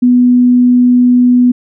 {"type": "tone", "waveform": "sine", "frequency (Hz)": 246.9, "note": "B3", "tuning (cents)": 0, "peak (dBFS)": -4, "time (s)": [0.02, 1.52], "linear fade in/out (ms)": 10, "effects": []}